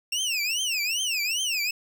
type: tone with vibrato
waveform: 25% pulse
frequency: 2702 Hz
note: E7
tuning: 42 cents sharp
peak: -21 dBFS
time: 0.12-1.71 s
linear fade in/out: 5 ms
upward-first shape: triangle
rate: 2.5 Hz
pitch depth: 290 cents each way
effects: none